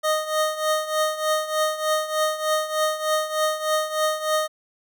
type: tone with tremolo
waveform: 25% pulse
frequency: 620 Hz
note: D#5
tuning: 6 cents flat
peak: -14 dBFS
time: 0.03-4.48 s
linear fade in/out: 20 ms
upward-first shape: triangle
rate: 3.3 Hz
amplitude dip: 80%
effects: none